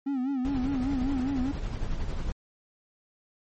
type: tone with vibrato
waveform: triangle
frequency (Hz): 265.2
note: C4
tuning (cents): +23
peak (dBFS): -24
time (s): 0.06-1.52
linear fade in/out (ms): 10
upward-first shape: sine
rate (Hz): 5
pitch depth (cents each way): 110
type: noise with tremolo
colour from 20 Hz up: brown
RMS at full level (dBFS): -30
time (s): 0.45-2.32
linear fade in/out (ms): 0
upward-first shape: sine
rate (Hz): 11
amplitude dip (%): 40
effects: MP3 32 kbps